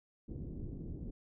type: low-pass noise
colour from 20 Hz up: pink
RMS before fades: -43 dBFS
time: 0.28-1.11 s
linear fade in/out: 10 ms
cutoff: 350 Hz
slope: 24 dB/octave
effects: none